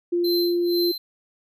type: tone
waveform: sine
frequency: 348.1 Hz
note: F4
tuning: 6 cents flat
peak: -19 dBFS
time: 0.12-0.92 s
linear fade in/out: 10 ms
type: tone with tremolo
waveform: square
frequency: 4100 Hz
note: C8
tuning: 36 cents flat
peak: -24 dBFS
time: 0.24-0.98 s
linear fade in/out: 5 ms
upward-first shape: sine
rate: 2.1 Hz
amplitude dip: 95%
effects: none